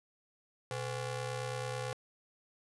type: ring-modulated tone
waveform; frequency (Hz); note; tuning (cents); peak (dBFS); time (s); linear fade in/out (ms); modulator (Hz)
sawtooth; 314.9; D#4; +21; -29; 0.71-1.93; 0; 192
effects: resampled to 24000 Hz + 10-bit